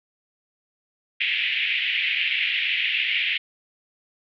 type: band-pass noise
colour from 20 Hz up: white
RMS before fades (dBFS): -24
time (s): 1.2-3.38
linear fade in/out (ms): 10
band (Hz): 2000 to 3100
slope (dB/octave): 48
effects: none